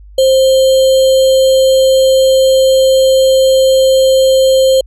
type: tone with sample-and-hold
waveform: sine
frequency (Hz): 527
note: C5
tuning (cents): +12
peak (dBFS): -5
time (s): 0.18-4.81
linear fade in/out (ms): 5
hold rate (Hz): 3675
effects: added 50 Hz sine -33 dBFS peak until 4.86 s + low-pass 11000 Hz 12 dB/octave